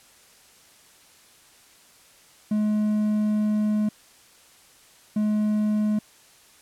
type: tone bursts at uneven times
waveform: triangle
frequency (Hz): 211.9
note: G#3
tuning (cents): +35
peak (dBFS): -18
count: 2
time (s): 2.51-3.89 / 5.16-5.99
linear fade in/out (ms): 5
effects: white hiss -54 dBFS RMS until 6.61 s + low-pass 11000 Hz 12 dB/octave